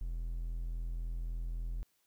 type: tone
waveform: triangle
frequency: 41.82 Hz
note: E1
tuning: 26 cents sharp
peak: -33 dBFS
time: 0.01-1.83 s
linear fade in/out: 0 ms
effects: white hiss -75 dBFS RMS until 2.06 s